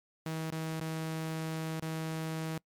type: tone with dropouts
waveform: sawtooth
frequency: 160 Hz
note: D#3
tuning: 49 cents sharp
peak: -30 dBFS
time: 0.26-2.58 s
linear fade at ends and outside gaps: 2 ms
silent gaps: 0.504-0.523 / 0.801-0.811 / 1.799-1.824 s
effects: noise-tail reverb RT60 0.1 s tail -24 dB re dry + MP3 96 kbps